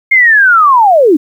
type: linear sweep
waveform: sine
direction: down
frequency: 2152 to 268.9 Hz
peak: -3 dBFS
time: 0.11-1.17 s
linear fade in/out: 10 ms
effects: 7-bit